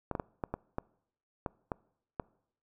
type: clicks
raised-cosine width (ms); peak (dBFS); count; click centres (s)
1; -19; 9; 0.113 / 0.152 / 0.198 / 0.438 / 0.54 / 0.784 / 1.462 / 1.718 / 2.198
effects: noise-tail reverb RT60 0.7 s tail -24 dB re dry